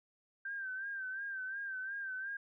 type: tone with vibrato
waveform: sine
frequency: 1568 Hz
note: G6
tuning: in tune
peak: -38 dBFS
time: 0.45-2.37 s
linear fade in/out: 5 ms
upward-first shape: sine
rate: 2.8 Hz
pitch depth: 63 cents each way
effects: none